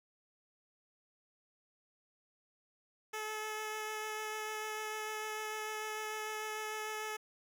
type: tone with vibrato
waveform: 10% pulse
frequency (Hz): 430.9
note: A4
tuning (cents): -36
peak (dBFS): -30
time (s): 3.13-7.17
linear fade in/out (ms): 10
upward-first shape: sine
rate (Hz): 6.7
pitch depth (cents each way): 9
effects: none